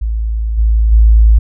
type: tone with level steps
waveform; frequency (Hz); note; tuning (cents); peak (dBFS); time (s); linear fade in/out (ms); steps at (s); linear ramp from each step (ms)
sine; 54.9; A1; -3; -13 / -7 / -3; 0.01-1.39; 10; 0.57 / 0.91; 20
effects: none